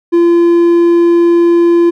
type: tone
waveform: triangle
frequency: 342.3 Hz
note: F4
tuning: 35 cents flat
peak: -3 dBFS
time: 0.12-1.91 s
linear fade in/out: 20 ms
effects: none